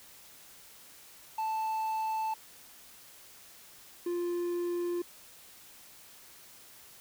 triangle tone pair in turn, 880 / 349.2 Hz, A5 / F4, 0 / 0 cents, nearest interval octave + major third, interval 1600 cents, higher first, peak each -28 dBFS, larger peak neither, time 1.38-2.34 / 4.06-5.02 s, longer neither, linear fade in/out 5 ms, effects white hiss -54 dBFS RMS until 7 s

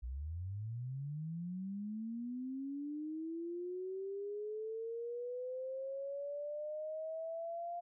sine linear sweep, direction up, 57 to 698.5 Hz, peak -39 dBFS, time 0.02-7.81 s, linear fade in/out 20 ms, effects none

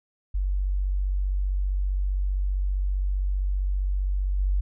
sine tone with level steps, 47.63 Hz, G1, 49 cents flat, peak -22 / -20 dBFS, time 0.34-4.61 s, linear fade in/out 10 ms, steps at 4.38 s, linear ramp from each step 20 ms, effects none

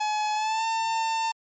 45% pulse tone with pitch glide, 849 to 899.5 Hz, G#5 to A5, +38 to +38 cents, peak -24 dBFS, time 0-1.32 s, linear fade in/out 10 ms, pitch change +100 cents, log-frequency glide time 0.34-0.65 s, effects MP3 32 kbps

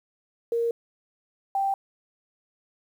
sine tone pair in turn, 466.2 / 784.1 Hz, A#4 / G5, 0 / 0 cents, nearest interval major sixth, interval 900 cents, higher second, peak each -22 dBFS, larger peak neither, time 0.52-0.71 / 1.55-1.74 s, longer neither, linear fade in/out 2 ms, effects 9-bit

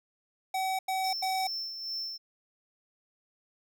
square tone bursts, 759 Hz, F#5, 44 cents sharp, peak -29 dBFS, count 3, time 0.54-1.472 s, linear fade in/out 5 ms, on 250 ms, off 91 ms
triangle tone with tremolo, 5350 Hz, E8, 25 cents sharp, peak -31 dBFS, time 1.03-2.18 s, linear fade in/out 20 ms, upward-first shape sine, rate 2.4 Hz, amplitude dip 50%
effects none

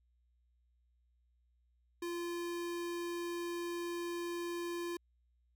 square tone, 345.2 Hz, F4, 20 cents flat, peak -38 dBFS, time 2.02-4.97 s, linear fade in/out 5 ms, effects added 60 Hz sine -70 dBFS peak until 5.55 s

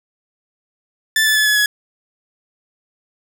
sawtooth tone with pitch steps, 1760 / 1740.8 / 1721.8 / 1703 / 1684.4 Hz, A6 / A6 / A6 / G#6 / G#6, 0 / -19 / -38 / +43 / +24 cents, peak -9 dBFS, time 1.16-1.66 s, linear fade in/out 2 ms, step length 100 ms, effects none

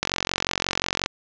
click train, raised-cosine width 0.2 ms, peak -4 dBFS, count 48, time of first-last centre 0.03-1.061 s, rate 45.6 Hz, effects resampled to 16000 Hz + 7-bit

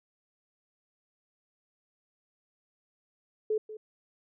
sine tone with echo, 431.3 Hz, A4, 35 cents flat, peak -25 dBFS, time 3.5-3.58 s, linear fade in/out 5 ms, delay 190 ms, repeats 1, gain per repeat -14 dB, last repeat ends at 3.77 s, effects none

